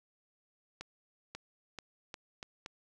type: accelerating click train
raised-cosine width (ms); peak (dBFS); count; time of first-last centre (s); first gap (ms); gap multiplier
0.2; -25; 6; 0.81-2.661; 540; 0.81
effects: none